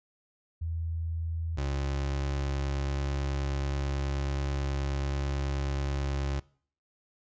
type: tone pair in turn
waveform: sine / 30% pulse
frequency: 82.41 / 69.3 Hz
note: E2 / C#2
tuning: 0 / 0 cents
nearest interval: minor third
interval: 300 cents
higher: first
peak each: -30 / -26 dBFS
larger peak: second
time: 0.61-1.57 / 1.57-6.4 s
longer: second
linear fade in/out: 10 ms
effects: noise-tail reverb RT60 0.5 s tail -22 dB re dry + resampled to 16000 Hz